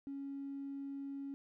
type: tone with tanh clipping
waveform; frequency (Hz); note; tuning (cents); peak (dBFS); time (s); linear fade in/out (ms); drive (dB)
triangle; 277.2; C#4; 0; -40; 0.07-1.34; 0; 1
effects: none